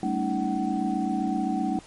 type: tone cluster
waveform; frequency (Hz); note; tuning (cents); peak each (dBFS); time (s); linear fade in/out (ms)
sine; 197 / 224.8 / 281 / 316.4 / 754; G3 / A3 / C#4 / D#4 / F#5; +9 / +37 / +24 / +29 / +32; -30; 0.03-1.79; 2
effects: pink hiss -50 dBFS RMS until 1.86 s + MP3 48 kbps